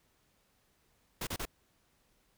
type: noise bursts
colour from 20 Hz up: pink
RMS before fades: -37 dBFS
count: 3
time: 1.21-1.454 s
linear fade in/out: 5 ms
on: 60 ms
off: 32 ms
effects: pink hiss -72 dBFS RMS until 2.37 s